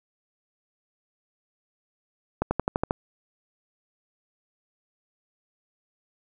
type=accelerating click train; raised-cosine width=1 ms; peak=-9 dBFS; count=7; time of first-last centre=2.42-2.909 s; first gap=90 ms; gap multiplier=0.96; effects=none